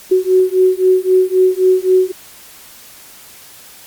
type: beating tone pair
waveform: sine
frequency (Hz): 370 / 373.8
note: F#4 / F#4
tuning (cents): 0 / +18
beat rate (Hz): 3.8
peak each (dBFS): -12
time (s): 0.11-2.12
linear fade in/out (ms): 10
effects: white hiss -39 dBFS RMS until 3.86 s + Opus 48 kbps